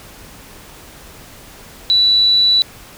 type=tone; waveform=sine; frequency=3951 Hz; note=B7; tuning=in tune; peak=-9 dBFS; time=1.9-2.62 s; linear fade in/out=0 ms; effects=pink hiss -39 dBFS RMS until 2.97 s